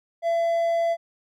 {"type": "tone", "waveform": "triangle", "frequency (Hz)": 673, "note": "E5", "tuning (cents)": 36, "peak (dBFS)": -18, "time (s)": [0.22, 0.97], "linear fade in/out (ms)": 50, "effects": []}